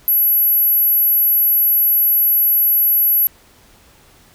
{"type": "tone", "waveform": "sine", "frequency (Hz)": 11680, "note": "F#9", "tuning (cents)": -24, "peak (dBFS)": -9, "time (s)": [0.08, 3.27], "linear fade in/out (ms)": 0, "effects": ["tanh soft clip ceiling -9 dBFS", "pink hiss -49 dBFS RMS until 4.34 s"]}